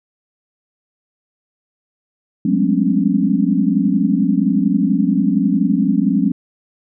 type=tone cluster; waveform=sine; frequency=179.2 / 200.4 / 211.7 / 257.9 / 282.2 Hz; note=F3 / G3 / G#3 / C4 / C#4; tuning=+45 / +38 / +33 / -25 / +31 cents; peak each=-19 dBFS; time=2.45-6.32 s; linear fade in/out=5 ms; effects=none